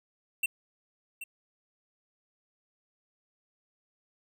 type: tone with echo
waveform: square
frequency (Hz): 2708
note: E7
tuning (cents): +46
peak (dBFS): -26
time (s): 0.43-0.46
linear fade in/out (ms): 5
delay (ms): 780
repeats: 1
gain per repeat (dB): -12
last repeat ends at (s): 1.24
effects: none